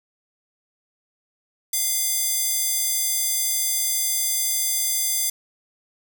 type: tone with high-pass filter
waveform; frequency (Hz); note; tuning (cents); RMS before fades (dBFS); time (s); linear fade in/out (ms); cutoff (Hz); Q
square; 693; F5; -14; -23; 1.73-5.3; 5; 7600; 0.96
effects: none